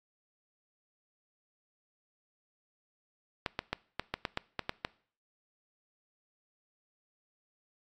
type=clicks; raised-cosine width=0.3 ms; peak=-15 dBFS; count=10; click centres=3.462 / 3.591 / 3.73 / 3.996 / 4.14 / 4.252 / 4.374 / 4.593 / 4.694 / 4.849 s; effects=noise-tail reverb RT60 0.5 s tail -22 dB re dry + AAC 64 kbps